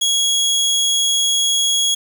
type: tone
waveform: 25% pulse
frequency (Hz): 3322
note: G#7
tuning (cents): 0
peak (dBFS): -11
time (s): 0.01-1.95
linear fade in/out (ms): 10
effects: 7-bit